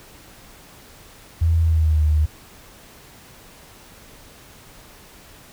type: tone with pitch glide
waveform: sine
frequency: 82.41 to 76.45 Hz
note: E2 to D#2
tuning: 0 to -30 cents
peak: -14 dBFS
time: 1.41-2.26 s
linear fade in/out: 10 ms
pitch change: -130 cents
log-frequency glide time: 1.61-2.01 s
effects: pink hiss -46 dBFS RMS until 5.52 s